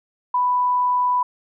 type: tone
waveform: sine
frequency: 991 Hz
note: B5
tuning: 6 cents sharp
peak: -16 dBFS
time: 0.34-1.23 s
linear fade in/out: 5 ms
effects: none